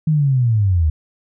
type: linear sweep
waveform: sine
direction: down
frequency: 159.7 to 74 Hz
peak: -12 dBFS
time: 0.07-0.9 s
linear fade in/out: 5 ms
effects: none